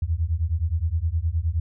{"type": "beating tone pair", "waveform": "sine", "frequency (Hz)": [77.5, 87.1], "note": ["D#2", "F2"], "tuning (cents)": [-6, -4], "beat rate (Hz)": 9.6, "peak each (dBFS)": -24, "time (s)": [0.02, 1.6], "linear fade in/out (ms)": 5, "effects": []}